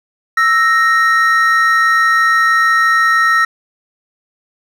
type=tone pair together; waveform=triangle; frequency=1318.5 / 1864.6 Hz; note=E6 / A#6; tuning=0 / 0 cents; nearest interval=tritone; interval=600 cents; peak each=-10 dBFS; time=0.37-3.45 s; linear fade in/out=5 ms; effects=none